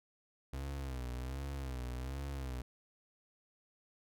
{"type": "tone with vibrato", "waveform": "35% pulse", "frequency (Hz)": 65.3, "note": "C2", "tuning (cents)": -3, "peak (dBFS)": -37, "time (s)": [0.53, 2.62], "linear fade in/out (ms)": 5, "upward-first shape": "sine", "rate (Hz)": 1.3, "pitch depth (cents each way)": 110, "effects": []}